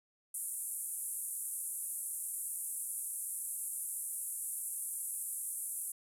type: band-pass noise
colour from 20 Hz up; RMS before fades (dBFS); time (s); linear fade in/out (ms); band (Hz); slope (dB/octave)
pink; -40; 0.34-5.92; 5; 8700 to 12000; 48
effects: none